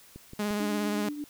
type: click train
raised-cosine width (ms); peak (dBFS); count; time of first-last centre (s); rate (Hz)
3; -30; 3; 0.16-0.508; 5.75
type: tone with vibrato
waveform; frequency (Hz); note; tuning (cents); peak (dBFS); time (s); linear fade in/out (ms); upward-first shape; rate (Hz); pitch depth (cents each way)
sawtooth; 207.7; G#3; 0; -24; 0.39-1.09; 5; sine; 17; 23
type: tone with tremolo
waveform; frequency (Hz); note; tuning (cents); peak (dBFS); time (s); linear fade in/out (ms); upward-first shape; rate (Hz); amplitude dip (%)
sine; 293.7; D4; 0; -31; 0.6-1.24; 0; triangle; 8.5; 55
effects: white hiss -55 dBFS RMS until 1.29 s